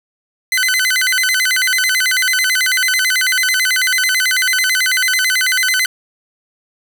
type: tone with vibrato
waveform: sawtooth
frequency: 1757 Hz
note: A6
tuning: 3 cents flat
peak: -9 dBFS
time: 0.52-5.86 s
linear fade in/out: 2 ms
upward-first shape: square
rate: 9.1 Hz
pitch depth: 260 cents each way
effects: none